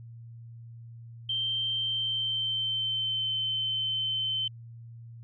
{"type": "tone with pitch glide", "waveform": "sine", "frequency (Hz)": [3133, 3079], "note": ["G7", "G7"], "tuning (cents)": [-2, -32], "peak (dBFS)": -27, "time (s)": [1.29, 4.48], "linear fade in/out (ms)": 5, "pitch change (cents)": -30, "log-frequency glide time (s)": [1.73, 3.32], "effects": ["added 116 Hz sine -43 dBFS peak until 5.23 s"]}